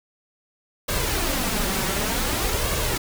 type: noise with flanger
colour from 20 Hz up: pink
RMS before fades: -24 dBFS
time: 0.88-2.98 s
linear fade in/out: 10 ms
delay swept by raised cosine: 1.8 to 5.3 ms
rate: 0.54 Hz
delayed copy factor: +0.5
effects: none